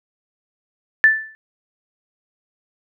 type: tone with exponential decay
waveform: sine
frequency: 1760 Hz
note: A6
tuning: in tune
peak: -5 dBFS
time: 1.04-1.35 s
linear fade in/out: 0 ms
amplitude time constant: 66 ms
effects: none

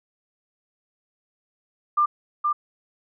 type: tone with echo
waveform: sine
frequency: 1194 Hz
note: D6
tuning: 28 cents sharp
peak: -16 dBFS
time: 1.97-2.06 s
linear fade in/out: 10 ms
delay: 470 ms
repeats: 1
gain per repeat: -3 dB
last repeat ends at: 2.53 s
effects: none

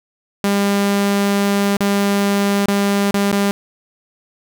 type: tone with dropouts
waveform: sawtooth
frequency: 200.6 Hz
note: G3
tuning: 40 cents sharp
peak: -10 dBFS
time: 0.44-3.51 s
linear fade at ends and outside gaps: 0 ms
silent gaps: 1.768-1.806 / 2.658-2.683 / 3.109-3.142 / 3.315-3.327 s
effects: none

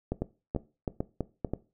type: two click trains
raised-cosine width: 2 ms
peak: -16 / -16 dBFS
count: 4 / 5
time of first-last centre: 0.12-1.447 / 0.22-1.536 s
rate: 2.26 / 3.04 Hz
effects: noise-tail reverb RT60 0.3 s tail -18 dB re dry

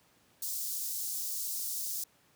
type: high-pass noise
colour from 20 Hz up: white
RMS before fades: -36 dBFS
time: 0.42-2.04 s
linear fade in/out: 5 ms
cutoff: 5000 Hz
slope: 24 dB/octave
effects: pink hiss -66 dBFS RMS until 2.35 s + high-pass 100 Hz 12 dB/octave

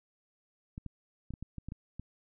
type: clicks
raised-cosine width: 5 ms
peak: -28 dBFS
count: 9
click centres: 0.779 / 0.863 / 1.306 / 1.338 / 1.426 / 1.583 / 1.686 / 1.721 / 1.996 s
effects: none

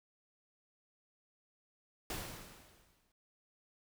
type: noise with exponential decay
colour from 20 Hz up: pink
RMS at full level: -39 dBFS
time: 2.1-3.12 s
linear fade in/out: 2 ms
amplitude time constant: 220 ms
effects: none

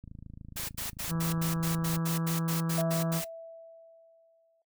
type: click train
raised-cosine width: 5 ms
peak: -33 dBFS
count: 53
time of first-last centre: 0.04-1.973 s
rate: 26.9 Hz
type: noise bursts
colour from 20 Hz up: white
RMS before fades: -36 dBFS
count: 13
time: 0.56-3.246 s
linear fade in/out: 10 ms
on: 130 ms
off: 83 ms
type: harmonic tone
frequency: 164.81 Hz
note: E3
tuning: in tune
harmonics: 1 / 2 / 3 / 4 / 5 / 6 / 7 / 8 / 9 / 10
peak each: -28 / -41 / -44 / -50 / -52 / -48 / -45 / -46 / -56 / -51 dBFS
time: 1.08-3.22 s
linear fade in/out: 50 ms
type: tone with exponential decay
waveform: sine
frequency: 659.3 Hz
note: E5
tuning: in tune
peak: -27 dBFS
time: 2.78-4.62 s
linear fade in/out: 2 ms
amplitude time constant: 400 ms
effects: noise-tail reverb RT60 0.1 s tail -17 dB re dry

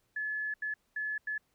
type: tone bursts at uneven times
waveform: sine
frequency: 1716 Hz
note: A6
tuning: 44 cents flat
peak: -32 dBFS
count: 4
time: 0.16-0.54 / 0.62-0.74 / 0.96-1.18 / 1.27-1.38 s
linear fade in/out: 5 ms
effects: pink hiss -75 dBFS RMS until 1.54 s

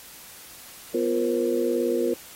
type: tone cluster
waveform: sine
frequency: 246.9 / 349.2 / 471 / 529 Hz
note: B3 / F4 / A#4 / C5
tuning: 0 / 0 / +18 / +19 cents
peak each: -29 / -25 / -25 / -30 dBFS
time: 0.94-2.14 s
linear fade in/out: 5 ms
effects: white hiss -45 dBFS RMS until 2.35 s + AAC 48 kbps

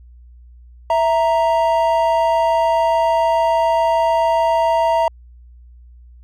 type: tone pair together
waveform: triangle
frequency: 659.3 / 932.4 Hz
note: E5 / A#5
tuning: 0 / 0 cents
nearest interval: tritone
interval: 600 cents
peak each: -14 dBFS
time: 0.9-5.08 s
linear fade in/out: 2 ms
effects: added 60 Hz sine -40 dBFS peak until 6.23 s

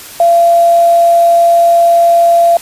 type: tone with quantisation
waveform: sine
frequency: 683 Hz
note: F5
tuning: 39 cents flat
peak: -4 dBFS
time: 0.2-2.57 s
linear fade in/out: 2 ms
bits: 5
effects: white hiss -30 dBFS RMS until 2.61 s + resampled to 32000 Hz

